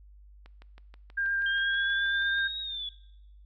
click train, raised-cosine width 0.3 ms, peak -35 dBFS, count 13, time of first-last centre 0.46-2.383 s, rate 6.24 Hz
sine tone with vibrato, 1597 Hz, G6, 32 cents sharp, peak -26 dBFS, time 1.17-2.48 s, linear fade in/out 10 ms, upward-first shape sine, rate 8.5 Hz, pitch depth 12 cents each way
sine exponential two-way sweep, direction up then down, 3186 to 3805 to 3385 Hz, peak -33 dBFS, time 1.46-2.89 s, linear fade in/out 2 ms, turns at 2.6 s
effects noise-tail reverb RT60 0.9 s tail -20 dB re dry + added 50 Hz sine -50 dBFS peak until 3.45 s

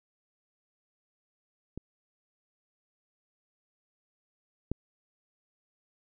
clicks, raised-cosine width 3 ms, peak -25 / -17 dBFS, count 2, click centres 1.776 / 4.716 s, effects none

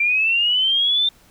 sine linear sweep, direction up, 2349 to 3597 Hz, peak -15 dBFS, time 0-1.09 s, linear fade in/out 5 ms, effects pink hiss -53 dBFS RMS until 1.3 s

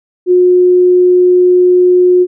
sine tone, 361 Hz, F#4, 43 cents flat, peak -4 dBFS, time 0.26-2.27 s, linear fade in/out 50 ms, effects none

